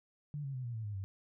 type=tone with pitch steps; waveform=sine; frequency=146.83 / 137 / 127.82 / 119.26 / 111.28 / 103.82 / 96.87 Hz; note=D3 / C#3 / C3 / A#2 / A2 / G#2 / G2; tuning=0 / -20 / -40 / +40 / +20 / 0 / -20 cents; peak=-37 dBFS; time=0.34-1.04 s; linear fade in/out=0 ms; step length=100 ms; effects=none